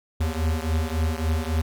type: beating tone pair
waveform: square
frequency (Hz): 78.2 / 81.8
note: D#2 / E2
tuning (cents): +9 / -13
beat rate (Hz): 3.6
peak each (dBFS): -25 / -27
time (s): 0.2-1.62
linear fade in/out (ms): 10
effects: none